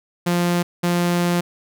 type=tone pair in turn; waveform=sawtooth; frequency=174.61 / 174.61 Hz; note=F3 / F3; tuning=0 / 0 cents; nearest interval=unison; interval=0 cents; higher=neither; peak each=-13 dBFS; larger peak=neither; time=0.26-0.63 / 0.83-1.41 s; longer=second; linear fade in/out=10 ms; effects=none